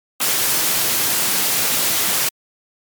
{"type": "high-pass noise", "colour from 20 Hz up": "white", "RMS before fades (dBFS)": -18, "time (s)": [0.2, 2.29], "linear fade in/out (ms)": 5, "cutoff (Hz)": 100, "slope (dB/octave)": 24, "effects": ["MP3 96 kbps"]}